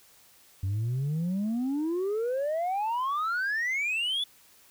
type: exponential sweep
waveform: sine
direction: up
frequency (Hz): 92.7 to 3501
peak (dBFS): -24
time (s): 0.63-4.24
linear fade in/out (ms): 5
effects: tanh soft clip ceiling -25 dBFS + white hiss -58 dBFS RMS until 4.7 s